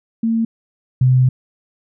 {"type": "tone pair in turn", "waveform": "sine", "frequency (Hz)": [226.8, 128.12], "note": ["A#3", "C3"], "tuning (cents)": [-47, -36], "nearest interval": "minor seventh", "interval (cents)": 989, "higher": "first", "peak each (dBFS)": [-14, -9], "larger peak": "second", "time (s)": [[0.23, 0.45], [1.01, 1.29]], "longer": "second", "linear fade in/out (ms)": 5, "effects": []}